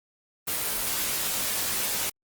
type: noise with comb filter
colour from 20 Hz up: white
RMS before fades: -28 dBFS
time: 0.47-2.1 s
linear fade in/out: 10 ms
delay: 17 ms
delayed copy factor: -1
effects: Opus 24 kbps